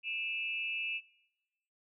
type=tone with amplitude modulation; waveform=sine; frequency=2637 Hz; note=E7; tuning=in tune; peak=-30 dBFS; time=0.03-1.01 s; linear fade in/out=50 ms; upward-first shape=sine; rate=226 Hz; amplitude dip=90%; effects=noise-tail reverb RT60 1.0 s tail -23 dB re dry